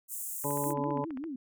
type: high-pass noise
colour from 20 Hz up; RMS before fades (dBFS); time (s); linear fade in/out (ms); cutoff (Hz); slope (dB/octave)
pink; -38; 0.08-0.74; 50; 7300; 48
type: harmonic tone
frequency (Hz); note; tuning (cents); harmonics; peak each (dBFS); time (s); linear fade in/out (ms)
143.4; D3; -41; 1 / 2 / 3 / 4 / 6 / 7; -37 / -37 / -37 / -37 / -37 / -37; 0.44-1.05; 10
type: click train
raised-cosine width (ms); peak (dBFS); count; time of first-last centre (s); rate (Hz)
0.5; -32; 13; 0.44-1.24; 15
type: tone with vibrato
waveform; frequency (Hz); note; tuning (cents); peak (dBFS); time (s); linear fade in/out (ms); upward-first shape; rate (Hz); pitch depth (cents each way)
sine; 290; D4; -22; -35; 0.66-1.36; 5; triangle; 5.4; 280
effects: none